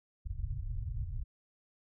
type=low-pass noise; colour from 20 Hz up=pink; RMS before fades=-37 dBFS; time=0.25-1.24 s; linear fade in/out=10 ms; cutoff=130 Hz; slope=96 dB/octave; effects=none